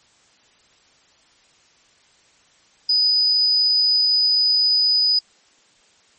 sine tone, 4978 Hz, D#8, in tune, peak -14 dBFS, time 2.89-5.19 s, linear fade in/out 5 ms, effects white hiss -56 dBFS RMS until 6.18 s + MP3 32 kbps

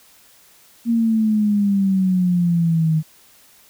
sine exponential sweep, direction down, 234.9 to 155.56 Hz, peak -14 dBFS, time 0.85-3.03 s, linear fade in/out 50 ms, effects white hiss -51 dBFS RMS until 3.69 s

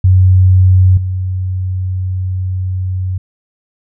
sine tone with level steps, 92.8 Hz, F#2, 6 cents sharp, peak -4 / -14 dBFS, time 0.04-3.18 s, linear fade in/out 5 ms, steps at 0.97 s, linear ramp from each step 5 ms, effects none

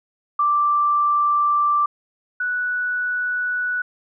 sine tone pair in turn, 1174.7 / 1476.9 Hz, D6 / F#6, 0 / -4 cents, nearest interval major third, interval 396 cents, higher second, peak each -15 / -20 dBFS, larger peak first, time 0.39-1.86 / 2.4-3.82 s, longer first, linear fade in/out 5 ms, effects none

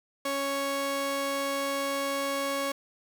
sawtooth tone pair together, 277.2 / 554.4 Hz, C#4 / C#5, 0 / 0 cents, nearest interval octave, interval 1200 cents, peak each -31 / -24 dBFS, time 0.25-2.72 s, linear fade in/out 5 ms, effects none

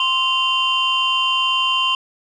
sine tone cluster, 1045 / 2784 / 3091 Hz, C6 / F7 / G7, -2 / -6 / -25 cents, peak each -19 dBFS, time 0-1.95 s, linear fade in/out 2 ms, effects tanh soft clip ceiling -9 dBFS

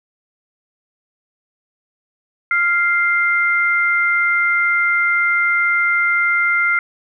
sine tone pair together, 1396.9 / 2093 Hz, F6 / C7, 0 / 0 cents, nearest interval perfect fifth, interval 700 cents, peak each -16 dBFS, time 2.51-6.79 s, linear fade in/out 2 ms, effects none

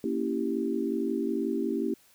sine chord, A# diminished seventh, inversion none, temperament equal with one note detuned, 233.1 / 278.6 / 329.6 / 392 Hz, A#3 / C#4 / E4 / G4, 0 / +9 / 0 / 0 cents, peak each -32 dBFS, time 0.04-1.94 s, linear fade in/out 2 ms, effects white hiss -61 dBFS RMS until 2.14 s

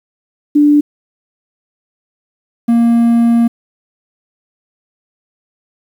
sine / triangle tone pair in turn, 293.7 / 233.6 Hz, D4 / A#3, 0 / +4 cents, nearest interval major third, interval 396 cents, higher first, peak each -5 dBFS, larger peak neither, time 0.55-0.81 / 2.68-3.48 s, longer second, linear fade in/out 10 ms, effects 7-bit

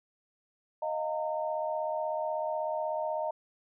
sine chord, Eb suspended second, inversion none, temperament equal with one note detuned, 622.3 / 698.5 / 914.2 Hz, Eb5 / F5 / Bb5, 0 / 0 / -34 cents, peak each -32 / -37 / -35 dBFS, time 0.82-3.31 s, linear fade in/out 5 ms, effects none

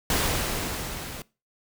pink noise with level ramp, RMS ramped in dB -23 to -38 dBFS, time 0.1-1.22 s, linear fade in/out 2 ms, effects noise-tail reverb RT60 0.3 s tail -22 dB re dry

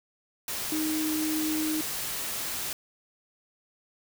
sine tone in noise, 311.1 Hz, D#4, in tune, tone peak -27 dBFS, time 0.72-1.81 s, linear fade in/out 2 ms, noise white, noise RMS -33 dBFS, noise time 0.48-2.73 s, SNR +3 dB, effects none

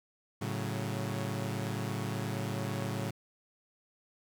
sawtooth chord, F# minor, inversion first, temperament equal, 110 / 138.59 / 185 Hz, A2 / C#3 / F#3, 0 / 0 / 0 cents, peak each -32 / -34 / -35 dBFS, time 0.41-3.11 s, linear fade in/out 10 ms, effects 10-bit

